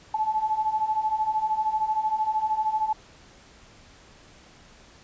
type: beating tone pair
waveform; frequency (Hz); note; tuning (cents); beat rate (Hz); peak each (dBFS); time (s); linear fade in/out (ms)
sine; 857 / 870; A5 / A5; -46 / -20; 13; -28 / -24; 0.14-2.93; 5
effects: pink hiss -52 dBFS RMS until 5.03 s + resampled to 16000 Hz